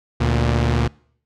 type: tone pair together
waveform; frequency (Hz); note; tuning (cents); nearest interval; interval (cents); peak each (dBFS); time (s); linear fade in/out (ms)
sawtooth; 73.42 / 117.8; D2 / A#2; 0 / +19; minor sixth; 819; -15; 0.2-0.88; 10
effects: noise-tail reverb RT60 0.6 s tail -25 dB re dry + low-pass 5000 Hz 12 dB/octave